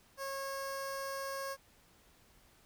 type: tone with notch filter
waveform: 15% pulse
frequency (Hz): 545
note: C#5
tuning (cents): -29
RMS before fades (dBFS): -40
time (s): 0.17-1.57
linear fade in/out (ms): 50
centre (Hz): 2400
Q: 1.6
effects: pink hiss -65 dBFS RMS until 2.65 s